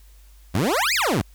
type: exponential two-way sweep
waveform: 20% pulse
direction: up then down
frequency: 77.78 to 2637 to 77.78 Hz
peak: -14 dBFS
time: 0.54-1.22 s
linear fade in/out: 10 ms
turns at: 0.94 s
effects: added 50 Hz sine -46 dBFS peak until 1.34 s + white hiss -58 dBFS RMS until 1.34 s